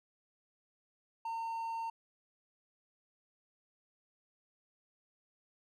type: tone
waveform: triangle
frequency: 911 Hz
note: A#5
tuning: 40 cents flat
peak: -34 dBFS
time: 1.25-1.9 s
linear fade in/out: 5 ms
effects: none